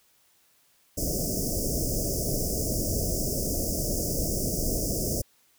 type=band-stop noise; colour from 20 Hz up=pink; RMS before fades=-28 dBFS; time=0.97-5.22 s; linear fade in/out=10 ms; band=670 to 5000 Hz; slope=96 dB/octave; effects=white hiss -64 dBFS RMS until 5.58 s